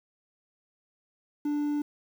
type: tone with quantisation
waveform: triangle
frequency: 293.7 Hz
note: D4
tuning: in tune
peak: -24 dBFS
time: 1.45-1.82 s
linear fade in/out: 5 ms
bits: 9
effects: none